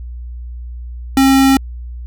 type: tone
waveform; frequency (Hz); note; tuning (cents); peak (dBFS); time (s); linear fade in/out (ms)
square; 269.1; C4; +49; -8; 1.17-1.57; 2
effects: added 60 Hz sine -25 dBFS peak until 2.06 s